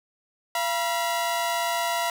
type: tone pair together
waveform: sawtooth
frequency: 683.1 / 966 Hz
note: F5 / B5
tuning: -38 / -39 cents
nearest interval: tritone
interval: 599 cents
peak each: -23 dBFS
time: 0.55-2.1 s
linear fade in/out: 2 ms
effects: none